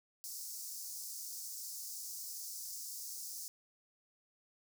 pink high-pass noise, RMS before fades -45 dBFS, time 0.24-3.48 s, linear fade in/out 0 ms, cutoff 5000 Hz, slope 48 dB/octave, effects none

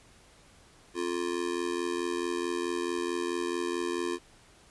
square tone with amplitude modulation, 350 Hz, F4, 4 cents sharp, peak -26 dBFS, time 0.94-4.19 s, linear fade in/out 50 ms, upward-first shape sine, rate 84.6 Hz, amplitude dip 95%, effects pink hiss -58 dBFS RMS until 4.7 s + resampled to 24000 Hz

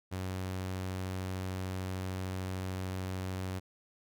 sawtooth tone, 93.4 Hz, F#2, 17 cents sharp, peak -31 dBFS, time 0.11-3.6 s, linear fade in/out 20 ms, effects none

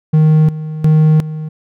triangle tone with tremolo, 155.56 Hz, D#3, in tune, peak -4 dBFS, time 0.13-1.49 s, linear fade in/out 10 ms, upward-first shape square, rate 1.4 Hz, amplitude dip 80%, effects none

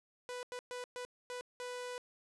sawtooth tone bursts at uneven times, 494.8 Hz, B4, 3 cents sharp, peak -37 dBFS, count 6, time 0.29-0.43 / 0.52-0.59 / 0.71-0.84 / 0.96-1.05 / 1.3-1.41 / 1.6-1.98 s, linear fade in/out 0 ms, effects resampled to 24000 Hz + 13-bit

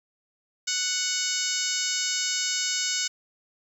harmonic tone, 740 Hz, F#5, in tune, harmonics 2 / 3 / 4 / 5 / 6 / 7 / 8 / 9 / 10, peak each -36 / -35 / -34 / -35 / -34 / -32 / -34 / -32 / -33 dBFS, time 0.67-3.08 s, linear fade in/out 10 ms, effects 9-bit

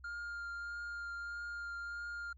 triangle tone with vibrato, 1405 Hz, F6, 10 cents sharp, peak -38 dBFS, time 0.04-2.33 s, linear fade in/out 5 ms, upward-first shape triangle, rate 1.6 Hz, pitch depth 13 cents each way, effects added 65 Hz sine -55 dBFS peak until 2.37 s + MP3 32 kbps

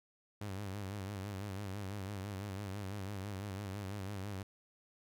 sawtooth tone with vibrato, 99.1 Hz, G2, 19 cents sharp, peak -36 dBFS, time 0.41-4.43 s, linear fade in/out 5 ms, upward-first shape sine, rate 6 Hz, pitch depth 90 cents each way, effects none

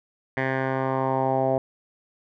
10% pulse tone with low-pass filter sweep, 132.5 Hz, C3, 22 cents sharp, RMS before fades -24 dBFS, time 0.37-1.58 s, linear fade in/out 2 ms, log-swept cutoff 1900 to 650 Hz, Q 3.5, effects none

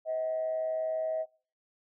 sine tone with amplitude modulation, 637 Hz, D#5, 41 cents sharp, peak -26 dBFS, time 0.05-1.26 s, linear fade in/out 50 ms, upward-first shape sine, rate 120 Hz, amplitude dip 50%, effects noise-tail reverb RT60 0.4 s tail -22 dB re dry + tanh soft clip ceiling -23 dBFS

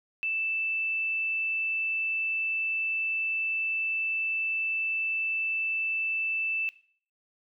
sine tone, 2645 Hz, E7, 5 cents sharp, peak -27 dBFS, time 0.23-6.69 s, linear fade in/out 0 ms, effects noise-tail reverb RT60 0.5 s tail -17 dB re dry

